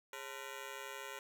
10% pulse ring-modulated tone, 478.8 Hz, A#4, 46 cents sharp, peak -33 dBFS, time 0.13-1.19 s, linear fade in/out 2 ms, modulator 65.9 Hz, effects none

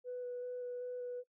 sine tone with vibrato, 493.9 Hz, B4, in tune, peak -38 dBFS, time 0.04-1.24 s, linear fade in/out 50 ms, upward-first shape square, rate 2.6 Hz, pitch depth 8 cents each way, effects noise-tail reverb RT60 0.1 s tail -23 dB re dry + tanh soft clip ceiling -35 dBFS

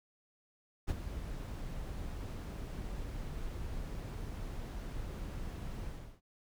brown noise with ADSR envelope, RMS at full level -31 dBFS, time 0.87-6.21 s, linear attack 27 ms, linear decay 32 ms, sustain -10 dB, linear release 340 ms, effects none

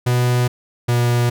45% pulse tone pair in turn, 123.3 / 120.55 Hz, B2 / B2, -2 / -41 cents, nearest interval unison, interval 39 cents, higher first, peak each -14 dBFS, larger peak neither, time 0.06-0.48 / 0.88-1.3 s, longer neither, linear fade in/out 10 ms, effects none

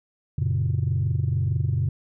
sine chord, F# major, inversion none, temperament equal with one note detuned, 92.07 / 116.54 / 138.59 Hz, F#2 / A#2 / C#3, -8 / 0 / 0 cents, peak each -24 dBFS, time 0.38-1.89 s, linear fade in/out 5 ms, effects tanh soft clip ceiling -15 dBFS

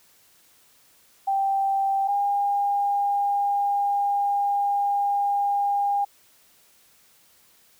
sine tone pair in turn, 784 / 807.4 Hz, G5 / G#5, 0 / -49 cents, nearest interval minor second, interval 51 cents, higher second, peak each -20 dBFS, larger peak neither, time 1.27-2.08 / 2.08-6.05 s, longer second, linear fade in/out 10 ms, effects white hiss -58 dBFS RMS until 7.79 s

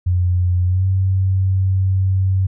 sine tone with pitch glide, 89.6 to 94.93 Hz, F2 to F#2, +45 to +45 cents, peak -13 dBFS, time 0.06-2.47 s, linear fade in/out 10 ms, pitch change +100 cents, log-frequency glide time 0.66-0.85 s, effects none

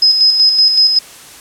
sine tone with tremolo, 5080 Hz, D#8, 35 cents sharp, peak -5 dBFS, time 0.02-0.99 s, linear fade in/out 5 ms, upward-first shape square, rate 5.3 Hz, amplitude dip 45%, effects white hiss -36 dBFS RMS until 1.4 s + low-pass 11000 Hz 12 dB/octave

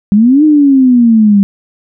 sine exponential two-way sweep, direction up then down, 196 to 311.1 to 196 Hz, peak -3 dBFS, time 0.12-1.43 s, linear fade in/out 0 ms, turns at 0.44 s, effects none

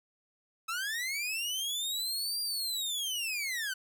sawtooth linear two-way sweep, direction up then down, 1280 to 4800 to 1479 Hz, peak -29 dBFS, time 0.68-3.74 s, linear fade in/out 10 ms, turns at 2.41 s, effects none

